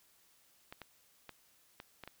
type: clicks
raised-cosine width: 0.3 ms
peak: -30 dBFS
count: 6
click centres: 0.725 / 0.817 / 1.293 / 1.801 / 2.037 / 2.076 s
effects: white hiss -68 dBFS RMS until 2.2 s